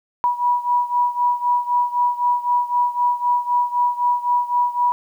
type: beating tone pair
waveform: sine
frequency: 972 / 975.9 Hz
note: B5 / B5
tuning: -28 / -21 cents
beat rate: 3.9 Hz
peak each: -18 / -21 dBFS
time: 0.24-4.92 s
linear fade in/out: 0 ms
effects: 9-bit